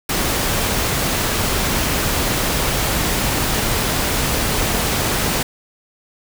pink noise, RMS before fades -19 dBFS, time 0.09-5.43 s, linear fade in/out 5 ms, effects none

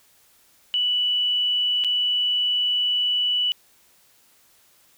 sine tone with dropouts, 2960 Hz, F#7, in tune, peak -19 dBFS, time 0.74-3.52 s, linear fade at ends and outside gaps 0 ms, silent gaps 1.839-1.846 s, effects white hiss -58 dBFS RMS until 4.97 s

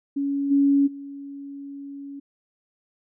sine tone with level steps, 280 Hz, C#4, 18 cents sharp, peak -22 / -15 / -34 dBFS, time 0.16-2.2 s, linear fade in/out 10 ms, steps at 0.5 / 0.86 s, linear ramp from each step 20 ms, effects none

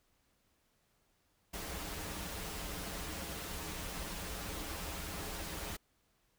pink noise with comb filter, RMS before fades -42 dBFS, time 1.53-5.77 s, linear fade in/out 10 ms, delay 8.1 ms, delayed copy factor -0.65, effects pink hiss -75 dBFS RMS until 6.38 s

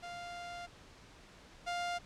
sawtooth tone pair in turn, 698.5 / 701 Hz, F5 / F5, 0 / +6 cents, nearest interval unison, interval 6 cents, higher second, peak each -39 / -31 dBFS, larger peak second, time 0.02-0.67 / 1.66-1.99 s, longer first, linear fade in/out 20 ms, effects pink hiss -57 dBFS RMS until 2.05 s + low-pass 6000 Hz 12 dB/octave

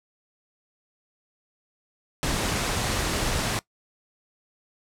pink noise, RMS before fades -26 dBFS, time 2.23-3.59 s, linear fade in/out 0 ms, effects noise-tail reverb RT60 0.1 s tail -20 dB re dry + low-pass 10000 Hz 12 dB/octave

